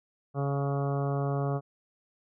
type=harmonic tone with a mistuned harmonic; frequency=140 Hz; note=C#3; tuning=18 cents sharp; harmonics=1 / 2 / 3 / 4 / 5 / 6 / 7 / 8 / 9 / 10; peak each=-28 / -38 / -35 / -38 / -37 / -45 / -51 / -42 / -45 / -52 dBFS; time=0.34-1.61 s; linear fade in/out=50 ms; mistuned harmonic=10; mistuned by=+22 cents; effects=none